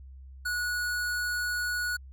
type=tone; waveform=square; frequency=1462 Hz; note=F#6; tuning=21 cents flat; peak=-29 dBFS; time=0.45-1.97 s; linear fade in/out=10 ms; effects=added 66 Hz sine -44 dBFS peak until 2.12 s